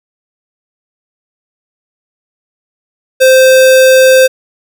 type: tone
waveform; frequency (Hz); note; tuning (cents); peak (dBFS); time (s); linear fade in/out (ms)
square; 521; C5; -7; -3; 3.2-4.28; 20
effects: none